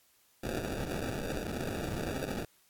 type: noise with sample-and-hold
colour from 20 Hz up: violet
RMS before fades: -36 dBFS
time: 0.43-2.45 s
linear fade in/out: 5 ms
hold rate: 1050 Hz
effects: white hiss -67 dBFS RMS until 2.69 s + AAC 64 kbps